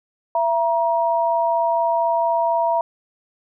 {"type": "tone pair together", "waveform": "sine", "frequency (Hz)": [671, 946.8], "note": ["E5", "A#5"], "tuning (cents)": [31, 27], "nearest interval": "tritone", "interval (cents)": 596, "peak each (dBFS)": -19, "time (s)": [0.35, 2.81], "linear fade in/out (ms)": 2, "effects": []}